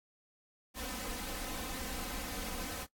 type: noise with comb filter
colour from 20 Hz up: pink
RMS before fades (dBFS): -40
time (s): 0.74-2.87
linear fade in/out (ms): 50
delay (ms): 3.9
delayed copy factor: +0.9
effects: noise-tail reverb RT60 0.1 s tail -21 dB re dry + AAC 64 kbps